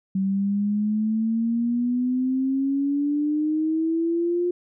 sine exponential sweep, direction up, 190.7 to 355.5 Hz, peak -20 dBFS, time 0.15-4.51 s, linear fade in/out 5 ms, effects none

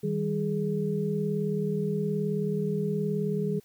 sine tone cluster, 157.5 / 196.4 / 418.7 Hz, D#3 / G3 / G#4, +21 / +4 / +14 cents, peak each -30 dBFS, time 0.03-3.6 s, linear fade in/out 10 ms, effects white hiss -62 dBFS RMS until 3.64 s

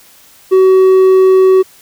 sine tone with hard clipping, 377.2 Hz, F#4, 33 cents sharp, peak -5 dBFS, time 0.51-1.63 s, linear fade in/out 20 ms, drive 3 dB, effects white hiss -43 dBFS RMS until 1.81 s

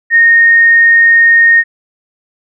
sine tone, 1849 Hz, A#6, 15 cents flat, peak -3 dBFS, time 0.1-1.64 s, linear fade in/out 50 ms, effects none

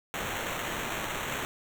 blue noise with sample-and-hold, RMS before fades -34 dBFS, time 0.14-1.45 s, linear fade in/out 0 ms, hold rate 4900 Hz, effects none

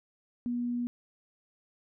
sine tone, 241.8 Hz, B3, 36 cents flat, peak -29 dBFS, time 0.46-0.87 s, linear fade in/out 0 ms, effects none

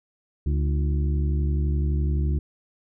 harmonic tone with a mistuned harmonic, 72 Hz, D2, 34 cents flat, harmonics 1 / 2 / 3 / 4 / 5, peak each -21 / -28 / -36 / -37 / -39 dBFS, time 0.46-2.39 s, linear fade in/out 5 ms, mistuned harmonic 4, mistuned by +120 cents, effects none

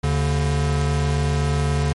square tone pair together, 75.9 / 143.51 Hz, D#2 / D3, -42 / -40 cents, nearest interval major seventh, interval 1102 cents, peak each -22 / -21 dBFS, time 0.03-1.93 s, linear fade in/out 10 ms, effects MP3 48 kbps

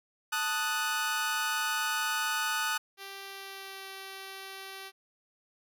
sawtooth chord, D# diminished, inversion second, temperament equal, 880 / 1244.5 / 1480 Hz, A5 / D#6 / F#6, 0 / 0 / 0 cents, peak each -32 / -30 / -28 dBFS, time 0.32-2.78 s, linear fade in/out 10 ms
5% pulse tone with pitch glide, 392 to 386.8 Hz, G4 to G4, 0 to -23 cents, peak -30 dBFS, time 2.97-4.92 s, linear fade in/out 50 ms, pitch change -23 cents, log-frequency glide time 3.24-3.89 s
effects none

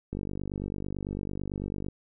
click train, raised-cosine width 3 ms, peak -21 dBFS, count 87, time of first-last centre 0.13-1.885 s, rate 49 Hz, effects none

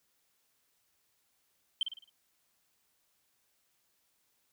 sine tone with echo, 3119 Hz, G7, 9 cents flat, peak -25 dBFS, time 1.81-1.83 s, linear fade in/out 2 ms, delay 53 ms, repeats 5, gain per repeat -7 dB, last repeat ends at 2.095 s, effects tanh soft clip ceiling -23 dBFS + white hiss -75 dBFS RMS until 4.52 s

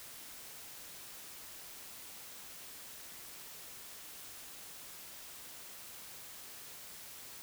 silence, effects white hiss -50 dBFS RMS until 7.42 s

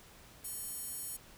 square tone with high-pass filter, 615 Hz, D#5, 20 cents flat, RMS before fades -42 dBFS, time 0.44-1.17 s, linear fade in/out 10 ms, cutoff 10000 Hz, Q 2.3, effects pink hiss -57 dBFS RMS until 1.37 s

